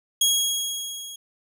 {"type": "tone with level ramp", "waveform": "20% pulse", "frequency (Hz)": 3305, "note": "G#7", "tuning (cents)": -9, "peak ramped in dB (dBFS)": [-11, -31], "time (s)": [0.21, 1.16], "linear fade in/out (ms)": 5, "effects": []}